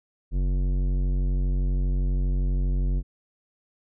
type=tone with tanh clipping; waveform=triangle; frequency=46.25 Hz; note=F#1; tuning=in tune; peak=-23 dBFS; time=0.31-3.03 s; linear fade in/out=50 ms; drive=18 dB; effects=none